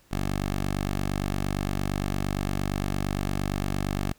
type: tone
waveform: 10% pulse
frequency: 48.71 Hz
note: G1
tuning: 10 cents flat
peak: -18 dBFS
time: 0.11-4.13 s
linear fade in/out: 10 ms
effects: pink hiss -61 dBFS RMS until 4.18 s